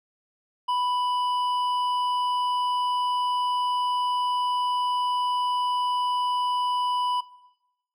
sine tone with hard clipping, 990 Hz, B5, 4 cents sharp, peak -24 dBFS, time 0.68-7.21 s, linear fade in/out 10 ms, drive 7 dB, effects noise-tail reverb RT60 1.0 s tail -20 dB re dry

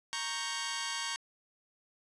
10% pulse chord, G diminished, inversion first, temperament equal, 932.3 / 1108.7 / 1568 Hz, Bb5 / Db6 / G6, 0 / 0 / 0 cents, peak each -30 dBFS, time 0.13-1.16 s, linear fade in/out 0 ms, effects resampled to 22050 Hz

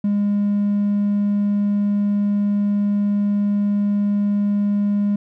triangle tone, 204.2 Hz, G#3, 29 cents flat, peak -13 dBFS, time 0.04-5.16 s, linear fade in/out 5 ms, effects tanh soft clip ceiling -11 dBFS

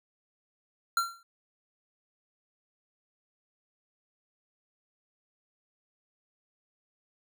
square tone with exponential decay, 1369 Hz, F6, 35 cents flat, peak -22 dBFS, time 0.97-1.23 s, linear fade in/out 2 ms, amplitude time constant 55 ms, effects none

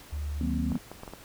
sine tone with vibrato, 73.42 Hz, D2, in tune, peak -30 dBFS, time 0.12-0.73 s, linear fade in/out 10 ms, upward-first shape triangle, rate 2.7 Hz, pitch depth 8 cents each way
sine chord, C half-diminished seventh, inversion first, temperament just, 156.98 / 188.37 / 235.5 / 261.6 Hz, Eb3 / Gb3 / Bb3 / C4, +16 / +31 / +18 / 0 cents, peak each -35 / -35 / -31 / -33 dBFS, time 0.41-0.78 s, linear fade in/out 2 ms
clicks, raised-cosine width 1 ms, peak -26 dBFS, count 6, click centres 0.719 / 0.755 / 0.916 / 1.034 / 1.078 / 1.136 s
effects pink hiss -50 dBFS RMS until 1.24 s

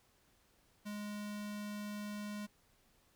square tone with notch filter, 207.7 Hz, G#3, in tune, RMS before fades -43 dBFS, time 0.85-2.47 s, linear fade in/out 20 ms, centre 430 Hz, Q 0.87, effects pink hiss -71 dBFS RMS until 3.15 s

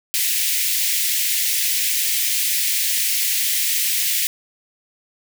white high-pass noise, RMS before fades -20 dBFS, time 0.14-4.27 s, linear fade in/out 0 ms, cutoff 1900 Hz, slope 48 dB/octave, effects none

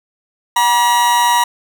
40% pulse tone with amplitude modulation, 959 Hz, A#5, 49 cents sharp, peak -7 dBFS, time 0.56-1.44 s, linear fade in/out 5 ms, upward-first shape sine, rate 212 Hz, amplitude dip 55%, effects none

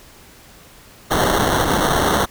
blue noise with sample-and-hold, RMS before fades -17 dBFS, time 1.1-2.26 s, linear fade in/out 20 ms, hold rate 2450 Hz, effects pink hiss -45 dBFS RMS until 2.3 s

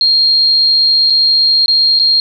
sine tone with dropouts, 4225 Hz, C8, 16 cents sharp, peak -7 dBFS, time 0.01-2.2 s, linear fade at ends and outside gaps 1 ms, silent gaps 1.1-1.104 / 1.66-1.681 / 1.99-1.997 s, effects none

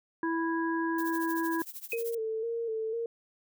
harmonic tone, 329.6 Hz, E4, in tune, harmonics 1 / 3 / 5, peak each -29 / -34 / -36 dBFS, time 0.23-1.62 s, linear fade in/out 2 ms
violet noise with tremolo, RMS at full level -39 dBFS, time 0.98-2.15 s, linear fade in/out 5 ms, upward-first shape triangle, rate 13 Hz, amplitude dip 95%
sine tone with exponential decay, 2530 Hz, D#7, 28 cents sharp, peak -28 dBFS, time 1.92-2.04 s, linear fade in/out 2 ms, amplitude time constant 26 ms
sine tone with vibrato, 452.7 Hz, A4, 49 cents sharp, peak -30 dBFS, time 1.93-3.06 s, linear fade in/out 2 ms, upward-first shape square, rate 2 Hz, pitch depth 40 cents each way
effects none

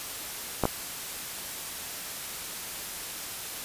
clicks, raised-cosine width 1 ms, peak -9 dBFS, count 2, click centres 0.637 / 0.654 s, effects white hiss -37 dBFS RMS until 3.64 s + resampled to 32000 Hz

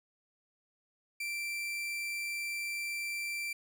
40% pulse tone, 2349 Hz, D7, in tune, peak -34 dBFS, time 1.2-3.53 s, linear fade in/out 5 ms, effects none

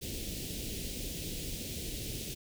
pink band-stop noise, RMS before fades -39 dBFS, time 0.01-2.35 s, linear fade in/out 20 ms, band 470 to 2700 Hz, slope 24 dB/octave, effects none

